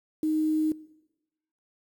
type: tone with quantisation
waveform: sine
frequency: 311.1 Hz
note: D#4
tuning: in tune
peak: -23 dBFS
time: 0.23-0.72 s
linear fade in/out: 2 ms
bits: 8
effects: noise-tail reverb RT60 1.0 s tail -20 dB re dry